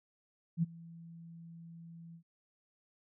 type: tone with ADSR envelope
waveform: sine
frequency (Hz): 166.9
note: E3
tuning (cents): +22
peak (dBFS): -25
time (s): 0.57-2.23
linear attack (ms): 58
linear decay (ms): 21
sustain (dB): -23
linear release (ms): 86
effects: none